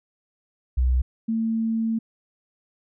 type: tone pair in turn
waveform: sine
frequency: 63.1 / 224.9 Hz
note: B1 / A3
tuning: +38 / +38 cents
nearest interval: octave + minor seventh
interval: 2200 cents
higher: second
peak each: -17 / -21 dBFS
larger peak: first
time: 0.77-1.02 / 1.28-1.99 s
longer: second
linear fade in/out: 10 ms
effects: none